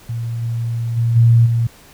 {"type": "tone with level steps", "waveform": "sine", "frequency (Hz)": 116.5, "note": "A#2", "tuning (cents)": -1, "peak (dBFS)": [-20, -18, -13, -7, -13], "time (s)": [0.09, 1.67], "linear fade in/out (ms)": 5, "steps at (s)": [0.41, 0.96, 1.15, 1.45], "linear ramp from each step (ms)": 20, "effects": ["pink hiss -45 dBFS RMS until 1.93 s"]}